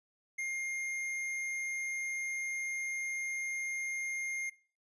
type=tone with hard clipping; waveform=triangle; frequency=2122 Hz; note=C7; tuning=24 cents sharp; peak=-36 dBFS; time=0.38-4.5 s; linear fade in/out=10 ms; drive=14 dB; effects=noise-tail reverb RT60 0.4 s tail -19 dB re dry + resampled to 24000 Hz